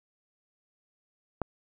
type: click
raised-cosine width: 1 ms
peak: -15 dBFS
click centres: 1.417 s
effects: none